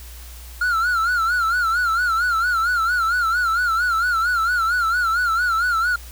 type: tone with vibrato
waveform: triangle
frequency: 1396.9 Hz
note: F6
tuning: in tune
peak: -15 dBFS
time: 0.61-5.96 s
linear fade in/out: 5 ms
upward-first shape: sine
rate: 4.4 Hz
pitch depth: 110 cents each way
effects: added 60 Hz sine -36 dBFS peak until 6.11 s + white hiss -43 dBFS RMS until 6.11 s